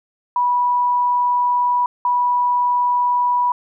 sine tone bursts at uneven times, 979 Hz, B5, 15 cents flat, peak -14 dBFS, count 2, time 0.36-1.86 / 2.05-3.52 s, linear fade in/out 2 ms, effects none

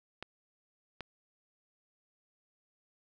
clicks, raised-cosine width 0.3 ms, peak -24 dBFS, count 2, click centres 0.226 / 1.007 s, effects none

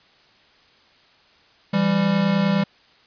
square tone pair together, 167.7 / 197.57 Hz, E3 / G3, +30 / +14 cents, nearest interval minor third, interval 284 cents, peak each -23 / -19 dBFS, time 1.73-2.64 s, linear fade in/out 10 ms, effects white hiss -55 dBFS RMS until 3.06 s + resampled to 11025 Hz

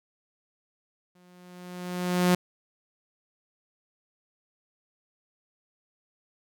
sawtooth tone with exponential growth, 179.3 Hz, F3, 46 cents sharp, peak -14 dBFS, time 1.15-2.35 s, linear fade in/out 5 ms, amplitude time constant 260 ms, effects none

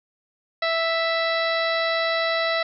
harmonic tone, 659.3 Hz, E5, in tune, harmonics 1 / 2 / 3 / 4 / 5 / 6 / 7 / 8, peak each -24 / -28 / -26 / -35 / -38 / -29 / -38 / -39 dBFS, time 0.62-2.63 s, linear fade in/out 5 ms, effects none

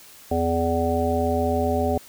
harmonic tone, 83.5 Hz, E2, 23 cents sharp, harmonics 1 / 3 / 5 / 7 / 9, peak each -26 / -26 / -26 / -26 / -26 dBFS, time 0.31-1.98 s, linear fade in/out 5 ms, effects white hiss -47 dBFS RMS until 2.08 s

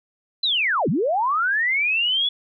sine linear two-way sweep, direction down then up, 4099 to 130.81 to 3439 Hz, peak -18 dBFS, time 0.43-2.29 s, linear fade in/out 5 ms, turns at 0.89 s, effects none

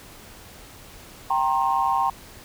sine tone cluster, 782 / 929 / 1067 Hz, G5 / A#5 / C6, -4 / -6 / +34 cents, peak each -23 dBFS, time 1.3-2.1 s, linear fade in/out 5 ms, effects tanh soft clip ceiling -10 dBFS + pink hiss -45 dBFS RMS until 2.44 s

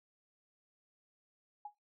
sine tone with exponential decay, 830.6 Hz, G#5, in tune, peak -39 dBFS, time 1.65-1.75 s, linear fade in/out 5 ms, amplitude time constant 20 ms, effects noise-tail reverb RT60 0.2 s tail -19 dB re dry

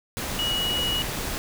sine tone in noise, 2912 Hz, F#7, 28 cents flat, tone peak -24 dBFS, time 0.39-1.02 s, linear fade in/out 0 ms, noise pink, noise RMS -30 dBFS, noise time 0.17-1.38 s, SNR +3 dB, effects none

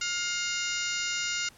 harmonic tone with a mistuned harmonic, 707 Hz, F5, 21 cents sharp, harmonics 2 / 3 / 4 / 5 / 6 / 7 / 8 / 9 / 10, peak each -35 / -35 / -35 / -40 / -41 / -40 / -39 / -41 / -37 dBFS, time 0.01-1.49 s, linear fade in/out 5 ms, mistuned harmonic 5, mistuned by +81 cents, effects pink hiss -56 dBFS RMS until 1.57 s + low-pass 12000 Hz 12 dB/octave

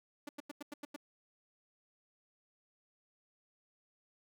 sawtooth tone bursts, 291.8 Hz, D4, 11 cents flat, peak -38 dBFS, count 7, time 0.27-0.963 s, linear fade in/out 5 ms, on 21 ms, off 91 ms, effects none

